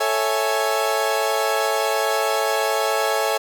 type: chord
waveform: 30% pulse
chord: A major seventh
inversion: none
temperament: equal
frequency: 440 / 554.4 / 659.3 / 830.6 Hz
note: A4 / C#5 / E5 / G#5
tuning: 0 / 0 / 0 / 0 cents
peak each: -22 dBFS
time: 0-3.38 s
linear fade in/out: 10 ms
effects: none